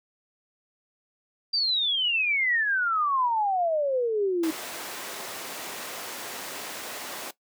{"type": "exponential sweep", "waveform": "sine", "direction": "down", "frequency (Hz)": [4760, 311], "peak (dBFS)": -22, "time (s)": [1.53, 4.51], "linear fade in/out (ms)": 10}
{"type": "high-pass noise", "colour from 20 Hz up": "pink", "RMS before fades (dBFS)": -37, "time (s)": [4.43, 7.31], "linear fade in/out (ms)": 5, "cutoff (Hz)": 400, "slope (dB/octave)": 12}
{"effects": ["noise-tail reverb RT60 0.1 s tail -17 dB re dry"]}